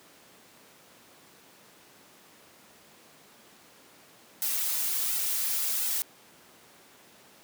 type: noise with flanger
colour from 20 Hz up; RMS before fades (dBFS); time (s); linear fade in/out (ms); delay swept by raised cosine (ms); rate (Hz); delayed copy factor
blue; -29; 4.42-6.02; 0; 1.7 to 6.5; 1.4; -0.9
effects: pink hiss -55 dBFS RMS until 7.43 s + high-pass 200 Hz 12 dB/octave